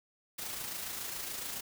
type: noise with amplitude modulation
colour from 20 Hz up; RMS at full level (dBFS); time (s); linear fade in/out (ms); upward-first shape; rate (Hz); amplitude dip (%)
white; -38; 0.38-1.61; 10; sine; 27.1; 40
effects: none